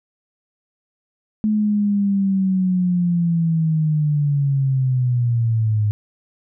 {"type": "linear sweep", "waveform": "sine", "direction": "down", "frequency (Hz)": [215.3, 103.83], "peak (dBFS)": -15, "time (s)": [1.44, 5.91], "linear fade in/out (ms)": 0, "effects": []}